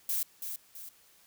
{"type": "noise with echo", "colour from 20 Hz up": "violet", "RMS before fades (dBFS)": -31, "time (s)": [0.09, 0.23], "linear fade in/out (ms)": 2, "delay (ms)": 330, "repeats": 2, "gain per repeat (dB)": -7, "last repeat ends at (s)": 0.89, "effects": ["white hiss -62 dBFS RMS until 1.26 s"]}